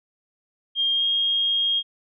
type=tone with pitch glide; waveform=sine; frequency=3215 to 3247 Hz; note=G7 to G#7; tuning=+43 to -40 cents; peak=-19 dBFS; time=0.75-1.83 s; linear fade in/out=50 ms; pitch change=+17 cents; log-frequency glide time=0.93-1.05 s; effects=none